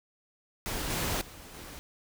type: noise with level steps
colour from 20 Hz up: pink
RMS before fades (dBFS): -34 / -31 / -48 / -45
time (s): 0.66-1.79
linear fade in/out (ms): 0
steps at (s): 0.9 / 1.21 / 1.54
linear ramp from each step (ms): 5
effects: none